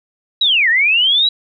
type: linear two-way sweep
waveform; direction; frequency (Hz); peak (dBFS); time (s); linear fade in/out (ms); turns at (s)
sine; down then up; 3951 to 1760 to 3951; -10; 0.41-1.29; 5; 0.69
effects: none